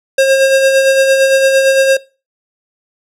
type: tone with tremolo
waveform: square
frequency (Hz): 537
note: C5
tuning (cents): +45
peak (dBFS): -6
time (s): 0.18-1.97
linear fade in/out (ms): 5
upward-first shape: sine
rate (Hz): 8.8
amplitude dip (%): 40
effects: noise-tail reverb RT60 0.3 s tail -20 dB re dry + low-pass 11000 Hz 12 dB/octave